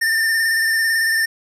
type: tone with vibrato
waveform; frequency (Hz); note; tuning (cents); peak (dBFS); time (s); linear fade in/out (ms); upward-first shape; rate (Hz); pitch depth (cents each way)
square; 1800; A6; +39; -16; 0.01-1.26; 10; square; 18; 21
effects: resampled to 32000 Hz + 9-bit